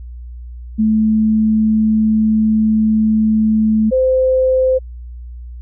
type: tone pair in turn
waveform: sine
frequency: 217.7 / 517.8 Hz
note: A3 / C5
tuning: -18 / -18 cents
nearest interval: octave + minor third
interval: 1500 cents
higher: second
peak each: -10 dBFS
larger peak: neither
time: 0.78-3.91 / 3.91-4.79 s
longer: first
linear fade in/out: 20 ms
effects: added 60 Hz sine -28 dBFS peak until 5.61 s